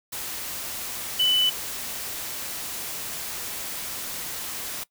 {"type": "tone in noise", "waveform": "sine", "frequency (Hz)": 2992, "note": "F#7", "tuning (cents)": 19, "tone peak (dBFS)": -18, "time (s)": [1.19, 1.5], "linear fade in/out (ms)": 10, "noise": "white", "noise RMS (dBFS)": -33, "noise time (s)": [0.12, 4.84], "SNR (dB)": 12, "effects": ["noise-tail reverb RT60 0.1 s tail -20 dB re dry"]}